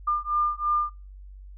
sine beating tone pair, 1200 / 1203 Hz, D6 / D6, +37 / +41 cents, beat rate 3 Hz, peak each -26 dBFS, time 0.07-0.9 s, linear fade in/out 10 ms, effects noise-tail reverb RT60 0.3 s tail -23 dB re dry + added 48 Hz sine -41 dBFS peak until 1.57 s

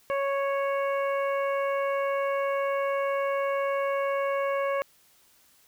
harmonic tone, 554 Hz, C#5, 1 cent flat, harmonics 1 / 2 / 3 / 4 / 5, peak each -26 / -31 / -38 / -38 / -45 dBFS, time 0.1-4.82 s, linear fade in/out 0 ms, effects white hiss -61 dBFS RMS until 5.67 s

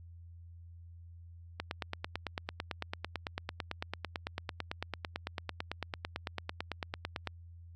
click train, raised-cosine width 0.3 ms, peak -19 dBFS, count 52, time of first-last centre 1.6-7.273 s, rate 8.99 Hz, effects added 85 Hz sine -49 dBFS peak until 7.75 s + AAC 48 kbps

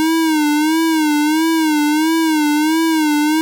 square tone with vibrato, 311.1 Hz, D#4, in tune, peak -13 dBFS, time 0-3.41 s, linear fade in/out 0 ms, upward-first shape sine, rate 1.5 Hz, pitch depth 86 cents each way, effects none

